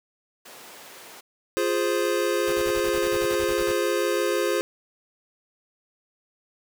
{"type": "high-pass noise", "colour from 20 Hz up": "pink", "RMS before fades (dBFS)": -45, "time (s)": [0.45, 1.21], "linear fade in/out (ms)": 10, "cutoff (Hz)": 390, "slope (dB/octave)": 12}
{"type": "chord", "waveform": "square", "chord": "F minor", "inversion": "none", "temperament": "equal", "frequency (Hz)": [349.2, 415.3, 523.3], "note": ["F4", "Ab4", "C5"], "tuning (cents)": [0, 0, 0], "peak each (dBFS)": -27, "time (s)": [1.57, 4.61], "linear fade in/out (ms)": 0}
{"type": "noise bursts", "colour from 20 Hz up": "pink", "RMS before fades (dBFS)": -36, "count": 14, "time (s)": [2.47, 3.723], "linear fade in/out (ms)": 5, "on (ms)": 57, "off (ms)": 35}
{"effects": []}